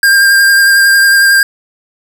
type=tone with vibrato; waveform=square; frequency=1600 Hz; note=G6; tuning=35 cents sharp; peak=-5 dBFS; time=0.03-1.43 s; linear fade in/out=2 ms; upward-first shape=sine; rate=11 Hz; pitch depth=17 cents each way; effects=none